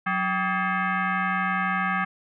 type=tone with frequency modulation; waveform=sine; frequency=184.6 Hz; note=F#3; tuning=4 cents flat; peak=-22 dBFS; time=0.06-2.05 s; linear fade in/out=10 ms; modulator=481 Hz; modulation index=3.9; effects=none